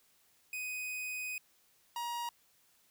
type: tone pair in turn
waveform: 45% pulse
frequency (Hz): 2500 / 949.5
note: D#7 / A#5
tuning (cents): +8 / +32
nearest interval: octave + perfect fourth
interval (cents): 1676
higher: first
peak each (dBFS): -37 / -36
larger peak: second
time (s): 0.53-1.38 / 1.96-2.29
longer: first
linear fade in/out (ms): 2
effects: white hiss -69 dBFS RMS until 2.9 s